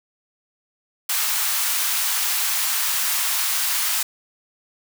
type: high-pass noise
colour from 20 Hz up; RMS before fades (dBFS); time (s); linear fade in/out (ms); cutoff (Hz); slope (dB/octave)
white; -22; 1.09-4.03; 5; 860; 24
effects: none